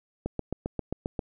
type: click train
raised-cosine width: 2 ms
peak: -16 dBFS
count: 8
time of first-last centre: 0.26-1.192 s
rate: 7.51 Hz
effects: none